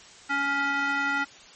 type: tone with band-pass filter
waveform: square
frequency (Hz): 280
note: C#4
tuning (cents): +18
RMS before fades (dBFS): -26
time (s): 0.29-1.25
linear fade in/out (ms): 20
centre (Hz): 1600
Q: 3.2
effects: white hiss -49 dBFS RMS until 1.55 s + MP3 32 kbps